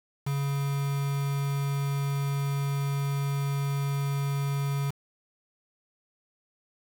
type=tone with quantisation; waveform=triangle; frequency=140.1 Hz; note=C#3; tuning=19 cents sharp; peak=-24 dBFS; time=0.26-4.91 s; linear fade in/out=10 ms; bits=6; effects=none